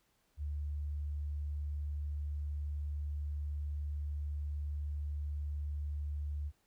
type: tone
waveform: sine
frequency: 73.42 Hz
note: D2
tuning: in tune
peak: -35 dBFS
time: 0.37-6.52 s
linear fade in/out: 50 ms
effects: pink hiss -75 dBFS RMS until 6.66 s